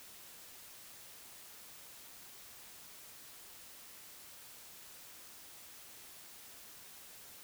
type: silence
effects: white hiss -54 dBFS RMS until 7.43 s